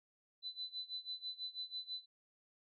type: tone with tremolo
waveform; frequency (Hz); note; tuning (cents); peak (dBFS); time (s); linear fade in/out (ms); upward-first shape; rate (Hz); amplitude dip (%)
sine; 4006; B7; +24; -39; 0.42-2.06; 50; sine; 6.1; 90
effects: none